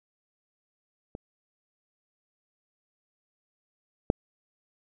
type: clicks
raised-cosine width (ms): 2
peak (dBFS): -24 / -7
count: 2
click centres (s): 1.151 / 4.101
effects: none